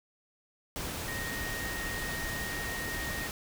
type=tone in noise; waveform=sine; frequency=1863 Hz; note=A#6; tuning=2 cents flat; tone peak=-37 dBFS; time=1.08-3.27 s; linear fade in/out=0 ms; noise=pink; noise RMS=-37 dBFS; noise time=0.76-3.31 s; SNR=-3 dB; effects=none